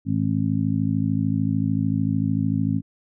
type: harmonic tone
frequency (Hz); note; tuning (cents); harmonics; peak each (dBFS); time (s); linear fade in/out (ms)
53.4; G#1; +49; 2 / 3 / 4 / 5; -25 / -25 / -25 / -25; 0.05-2.82; 50
effects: none